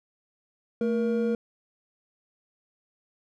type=tone pair together; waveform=triangle; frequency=222.5 / 471.8 Hz; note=A3 / A#4; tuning=+20 / +21 cents; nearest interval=octave + minor second; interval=1301 cents; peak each=-24 dBFS; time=0.81-1.35 s; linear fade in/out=2 ms; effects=none